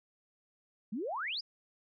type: exponential sweep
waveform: sine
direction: up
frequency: 190.1 to 5274 Hz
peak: -34 dBFS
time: 0.92-1.41 s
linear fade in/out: 10 ms
effects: none